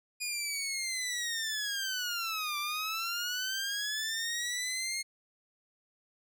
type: linear two-way sweep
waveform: 15% pulse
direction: down then up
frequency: 2459 to 1170 to 2154 Hz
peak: -26 dBFS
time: 0.2-5.03 s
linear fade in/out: 20 ms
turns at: 2.58 s
effects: none